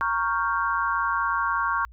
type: chord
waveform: sine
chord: G half-diminished seventh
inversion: first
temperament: equal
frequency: 932.3 / 1108.7 / 1396.9 / 1568 Hz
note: Bb5 / Db6 / F6 / G6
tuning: 0 / 0 / 0 / 0 cents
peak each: -29 / -25 / -28 / -30 dBFS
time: 0.01-1.85 s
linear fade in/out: 0 ms
effects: added 58 Hz sine -45 dBFS peak until 1.92 s